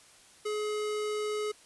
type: tone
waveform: square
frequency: 422.9 Hz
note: G#4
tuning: 31 cents sharp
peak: -31 dBFS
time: 0.45-1.52 s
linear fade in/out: 10 ms
effects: white hiss -57 dBFS RMS until 1.65 s + resampled to 24000 Hz